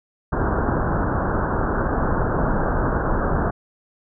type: low-pass noise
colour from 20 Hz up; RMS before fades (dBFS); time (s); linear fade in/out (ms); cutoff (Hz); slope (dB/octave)
pink; -21; 0.32-3.51; 10; 1600; 96
effects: none